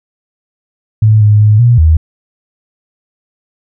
sine tone with pitch steps, 108.4 / 105.2 / 106.2 / 119.9 / 79.3 Hz, A2 / G#2 / G#2 / A#2 / D#2, -25 / +23 / +39 / +49 / +33 cents, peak -3 dBFS, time 1.02-1.97 s, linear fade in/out 5 ms, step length 190 ms, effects none

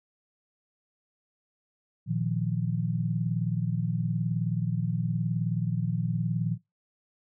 sine chord, Bb suspended fourth, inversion none, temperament equal, 116.54 / 155.56 / 174.61 Hz, Bb2 / Eb3 / F3, 0 / 0 / 0 cents, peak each -30 dBFS, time 2.06-6.58 s, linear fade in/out 50 ms, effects noise-tail reverb RT60 0.2 s tail -21 dB re dry

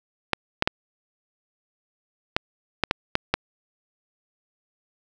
clicks, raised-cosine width 0.3 ms, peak -3 dBFS, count 8, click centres 0.333 / 0.624 / 0.675 / 2.365 / 2.837 / 2.911 / 3.154 / 3.34 s, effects none

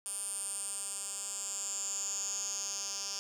10% pulse tone with band-pass filter sweep, 199.1 Hz, G3, 27 cents sharp, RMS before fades -38 dBFS, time 0.06-3.19 s, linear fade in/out 0 ms, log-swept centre 9400 to 5900 Hz, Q 8.3, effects 10-bit

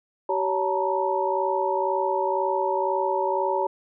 sine tone cluster, 382.9 / 561 / 885 / 947 Hz, G4 / C#5 / A5 / A#5, -41 / +21 / +10 / +27 cents, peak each -27 dBFS, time 0.29-3.67 s, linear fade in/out 5 ms, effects none

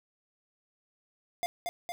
square tone with echo, 702 Hz, F5, 9 cents sharp, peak -29 dBFS, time 1.43-1.46 s, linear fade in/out 0 ms, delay 230 ms, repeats 2, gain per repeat -3 dB, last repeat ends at 1.92 s, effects none

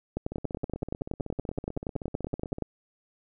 two click trains, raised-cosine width 2 ms, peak -23 / -16 dBFS, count 37 / 27, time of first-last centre 0.32-2.584 / 0.17-2.623 s, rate 15.9 / 10.6 Hz, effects none

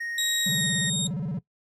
triangle tone, 1864.7 Hz, A#6, in tune, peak -29 dBFS, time 0-0.9 s, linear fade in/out 10 ms
25% pulse tone with pitch glide, 3809 to 3716 Hz, A#7 to A#7, +37 to -6 cents, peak -20 dBFS, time 0.18-1.07 s, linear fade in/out 2 ms, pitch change -43 cents, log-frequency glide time 0.43-0.73 s
triangle tone with vibrato, 164.81 Hz, E3, in tune, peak -25 dBFS, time 0.46-1.39 s, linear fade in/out 5 ms, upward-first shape square, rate 17 Hz, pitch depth 240 cents each way
effects noise-tail reverb RT60 0.1 s tail -18 dB re dry

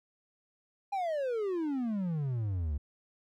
triangle exponential sweep, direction down, 820 to 68.5 Hz, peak -28 dBFS, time 0.92-2.78 s, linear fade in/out 10 ms, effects none

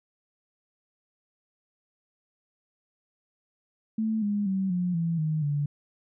sine tone with pitch steps, 220 / 205.3 / 191.52 / 178.7 / 166.73 / 155.56 / 145.15 Hz, A3 / G#3 / G3 / F3 / E3 / D#3 / D3, 0 / -20 / -40 / +40 / +20 / 0 / -20 cents, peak -24 dBFS, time 3.98-5.66 s, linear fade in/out 5 ms, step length 240 ms, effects none

